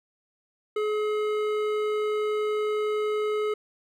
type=tone with hard clipping; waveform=triangle; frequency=424.6 Hz; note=G#4; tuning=38 cents sharp; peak=-26 dBFS; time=0.76-3.54 s; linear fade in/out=5 ms; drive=16 dB; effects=none